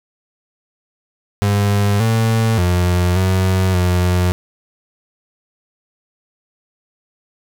35% pulse tone with pitch steps, 101.5 / 112.6 / 89 / 93.6 / 89.7 Hz, G#2 / A2 / F2 / F#2 / F2, -39 / +40 / +33 / +20 / +47 cents, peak -11 dBFS, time 1.42-4.32 s, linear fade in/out 0 ms, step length 580 ms, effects none

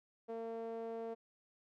sawtooth tone with band-pass filter, 227.8 Hz, A#3, 40 cents flat, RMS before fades -43 dBFS, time 0.28-1.15 s, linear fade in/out 20 ms, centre 540 Hz, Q 5.4, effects none

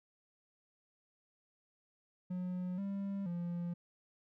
triangle tone with pitch steps, 181.2 / 197.8 / 173.3 Hz, F#3 / G3 / F3, -36 / +16 / -13 cents, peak -34 dBFS, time 2.3-3.74 s, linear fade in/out 10 ms, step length 480 ms, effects none

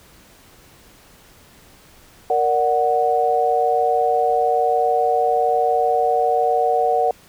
sine chord, Bb augmented, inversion none, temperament equal, 466.2 / 587.3 / 740 Hz, Bb4 / D5 / F#5, 0 / 0 / 0 cents, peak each -20 / -23 / -17 dBFS, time 2.3-7.11 s, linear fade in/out 2 ms, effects pink hiss -49 dBFS RMS until 7.28 s

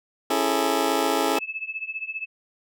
20% pulse chord, A major seventh, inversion first, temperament just, 275 / 330 / 412.5 / 440 Hz, C#4 / E4 / G#4 / A4, -14 / +2 / -12 / 0 cents, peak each -22 dBFS, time 0.3-1.39 s, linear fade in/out 5 ms
sine tone with tremolo, 2609 Hz, E7, 18 cents flat, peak -25 dBFS, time 1.35-2.26 s, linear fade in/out 20 ms, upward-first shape triangle, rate 15 Hz, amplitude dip 95%
effects none

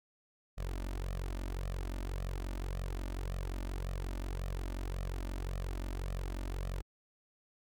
sawtooth tone with flanger, 45.63 Hz, F#1, 23 cents flat, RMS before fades -38 dBFS, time 0.57-6.82 s, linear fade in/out 20 ms, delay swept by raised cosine 1.6 to 3.4 ms, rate 1.8 Hz, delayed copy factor +0.9, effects Opus 48 kbps

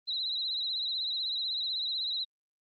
sine tone with vibrato, 3951 Hz, B7, in tune, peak -30 dBFS, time 0.07-2.25 s, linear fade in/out 20 ms, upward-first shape triangle, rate 16 Hz, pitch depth 88 cents each way, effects Opus 24 kbps

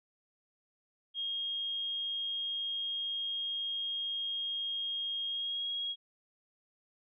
sine tone with pitch glide, 3249 to 3292 Hz, G#7 to G#7, -39 to -16 cents, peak -33 dBFS, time 1.14-5.96 s, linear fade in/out 50 ms, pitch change +23 cents, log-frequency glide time 5.26-5.69 s, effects none

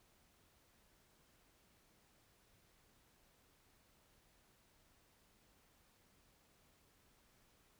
silence, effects pink hiss -72 dBFS RMS until 7.79 s

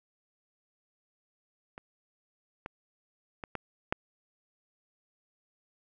clicks, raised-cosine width 0.5 ms, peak -28 / -23 / -23 / -19 / -12 dBFS, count 5, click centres 1.779 / 2.661 / 3.438 / 3.553 / 3.925 s, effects none

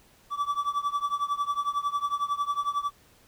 triangle tone with tremolo, 1155 Hz, D6, 29 cents flat, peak -20 dBFS, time 0.3-2.91 s, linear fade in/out 50 ms, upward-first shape triangle, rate 11 Hz, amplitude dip 95%, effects pink hiss -59 dBFS RMS until 3.27 s

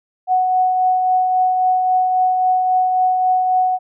sine tone with tremolo, 740 Hz, F#5, in tune, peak -11 dBFS, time 0.27-3.79 s, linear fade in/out 50 ms, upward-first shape triangle, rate 3.7 Hz, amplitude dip 35%, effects none

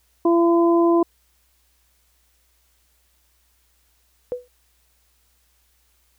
harmonic tone, 338.9 Hz, E4, 48 cents sharp, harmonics 1 / 2 / 3, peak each -14 / -23 / -24 dBFS, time 0.25-1.03 s, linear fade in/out 5 ms
sine tone with exponential decay, 493.9 Hz, B4, in tune, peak -19 dBFS, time 4.32-4.48 s, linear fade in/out 0 ms, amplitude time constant 34 ms
effects added 60 Hz sine -64 dBFS peak until 6.18 s + white hiss -64 dBFS RMS until 6.18 s

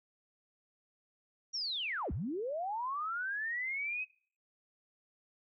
sine linear two-way sweep, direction down then up, 5750 to 55 to 2567 Hz, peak -34 dBFS, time 1.53-4.05 s, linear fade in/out 20 ms, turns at 2.12 s, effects noise-tail reverb RT60 0.5 s tail -24 dB re dry

